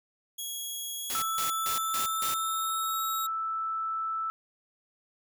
10% pulse tone with pitch glide, 3322 to 3794 Hz, G#7 to A#7, 0 to +30 cents, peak -27 dBFS, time 0.38-3.27 s, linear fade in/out 10 ms, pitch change +230 cents, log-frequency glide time 0.98-3.02 s
white noise bursts, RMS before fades -34 dBFS, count 5, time 1.1-2.34 s, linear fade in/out 0 ms, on 120 ms, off 160 ms
sine tone, 1318.5 Hz, E6, in tune, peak -29 dBFS, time 1.15-4.3 s, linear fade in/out 0 ms
effects none

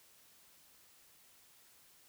silence, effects white hiss -64 dBFS RMS until 2.08 s

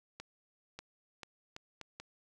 accelerating click train, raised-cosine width 0.2 ms, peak -27 dBFS, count 6, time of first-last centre 0.2-2 s, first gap 590 ms, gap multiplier 0.75, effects none

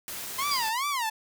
white noise, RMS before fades -37 dBFS, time 0.08-0.69 s, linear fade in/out 0 ms
sawtooth tone with vibrato, 1013 Hz, B5, 44 cents sharp, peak -23 dBFS, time 0.38-1.1 s, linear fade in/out 10 ms, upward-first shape sine, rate 2.5 Hz, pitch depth 250 cents each way
triangle tone with exponential decay, 4800 Hz, D8, 37 cents sharp, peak -24 dBFS, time 0.51-0.97 s, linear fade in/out 5 ms, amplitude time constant 99 ms
effects none

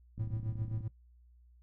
click train, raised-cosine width 5 ms, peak -32 dBFS, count 21, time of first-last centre 0.18-0.807 s, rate 31.9 Hz
triangle tone with tremolo, 110 Hz, A2, in tune, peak -30 dBFS, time 0.19-0.88 s, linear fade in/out 5 ms, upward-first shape sine, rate 7.6 Hz, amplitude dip 75%
effects noise-tail reverb RT60 0.1 s tail -18 dB re dry + added 60 Hz sine -58 dBFS peak until 1.62 s

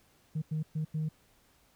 sine tone bursts at uneven times, 155.56 Hz, D#3, in tune, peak -28 dBFS, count 4, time 0.35-0.42 / 0.51-0.63 / 0.75-0.85 / 0.94-1.09 s, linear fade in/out 10 ms, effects tanh soft clip ceiling -27 dBFS + pink hiss -66 dBFS RMS until 1.75 s

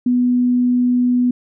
sine tone, 246.9 Hz, B3, in tune, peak -12 dBFS, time 0.06-1.31 s, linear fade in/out 5 ms, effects none

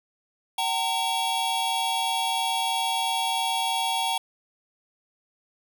square tone cluster, 767 / 910 / 3340 Hz, G5 / A#5 / G#7, -38 / -42 / +9 cents, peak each -29 dBFS, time 0.58-4.18 s, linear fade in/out 5 ms, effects none

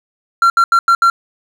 triangle tone bursts at uneven times, 1369 Hz, F6, 35 cents flat, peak -5 dBFS, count 5, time 0.42-0.5 / 0.57-0.64 / 0.72-0.79 / 0.88-0.95 / 1.02-1.1 s, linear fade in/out 2 ms, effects none

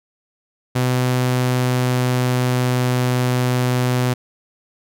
sawtooth tone with pitch glide, 126.2 to 125.26 Hz, B2 to B2, +38 to +25 cents, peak -12 dBFS, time 0.75-4.14 s, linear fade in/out 10 ms, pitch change -13 cents, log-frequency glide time 1.13-3.15 s, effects none

